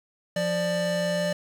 square tone pair together, 175 / 591.5 Hz, F3 / D5, +4 / +12 cents, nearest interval octave + major sixth, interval 2108 cents, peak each -29 / -26 dBFS, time 0.36-1.33 s, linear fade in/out 5 ms, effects low-pass 9000 Hz 12 dB/octave + 8-bit

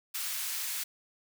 white high-pass noise, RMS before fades -35 dBFS, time 0.14-0.84 s, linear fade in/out 10 ms, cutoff 1400 Hz, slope 12 dB/octave, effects none

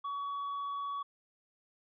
triangle tone, 1129 Hz, C#6, 31 cents sharp, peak -33 dBFS, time 0.04-1.03 s, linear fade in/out 10 ms, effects resampled to 11025 Hz

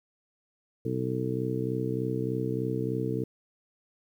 harmonic tone, 63.3 Hz, B1, 43 cents sharp, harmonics 2 / 3 / 4 / 5 / 6 / 7, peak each -32 / -36 / -36 / -34 / -39 / -33 dBFS, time 0.85-3.24 s, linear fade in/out 5 ms, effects 10-bit

